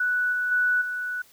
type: tone with level steps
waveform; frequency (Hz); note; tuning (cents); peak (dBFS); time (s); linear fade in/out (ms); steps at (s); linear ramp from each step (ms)
sine; 1480; F#6; 0; -21 / -23 / -19 / -27; 0-1.22; 5; 0.32 / 0.51 / 0.81; 10
effects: white hiss -56 dBFS RMS until 1.32 s